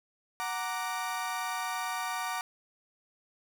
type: chord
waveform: 30% pulse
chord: Gb augmented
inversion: none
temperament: equal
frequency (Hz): 740 / 932.3 / 1174.7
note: Gb5 / Bb5 / D6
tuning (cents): 0 / 0 / 0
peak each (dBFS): -34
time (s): 0.4-2.41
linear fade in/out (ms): 0
effects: none